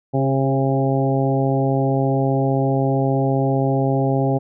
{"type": "harmonic tone with a mistuned harmonic", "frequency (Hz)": 135.2, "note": "C#3", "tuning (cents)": -43, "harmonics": [1, 2, 3, 4, 5, 6], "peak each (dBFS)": [-19, -22, -24, -25, -26, -27], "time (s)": [0.13, 4.39], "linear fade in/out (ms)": 20, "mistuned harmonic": 3, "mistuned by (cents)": -16, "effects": []}